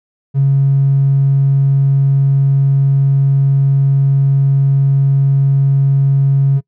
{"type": "tone", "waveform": "triangle", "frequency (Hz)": 137.7, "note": "C#3", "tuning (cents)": -11, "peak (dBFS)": -4, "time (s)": [0.34, 6.61], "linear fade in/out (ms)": 50, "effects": ["noise-tail reverb RT60 0.1 s tail -24 dB re dry", "tanh soft clip ceiling -6 dBFS"]}